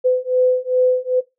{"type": "beating tone pair", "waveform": "sine", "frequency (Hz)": [505, 507.5], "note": ["B4", "B4"], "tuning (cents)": [39, 47], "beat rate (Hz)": 2.5, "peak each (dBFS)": -17, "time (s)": [0.04, 1.21], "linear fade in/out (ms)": 20, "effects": ["noise-tail reverb RT60 0.2 s tail -17 dB re dry"]}